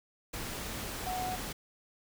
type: tone in noise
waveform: sine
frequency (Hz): 737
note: F#5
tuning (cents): -7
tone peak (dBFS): -34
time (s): 1.06-1.36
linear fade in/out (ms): 10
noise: pink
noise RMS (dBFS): -39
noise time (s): 0.33-1.53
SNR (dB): +2
effects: none